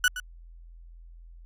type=tone with echo; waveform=35% pulse; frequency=1480 Hz; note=F#6; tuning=in tune; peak=-17 dBFS; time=0.04-0.08 s; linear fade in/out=2 ms; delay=120 ms; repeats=1; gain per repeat=-13 dB; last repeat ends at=0.2 s; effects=added 42 Hz sine -45 dBFS peak until 1.45 s + resampled to 32000 Hz